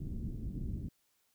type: low-pass noise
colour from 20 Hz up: pink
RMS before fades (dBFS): -39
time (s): 0-0.89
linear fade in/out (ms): 5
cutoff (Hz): 260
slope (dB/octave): 24
effects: white hiss -75 dBFS RMS until 1.34 s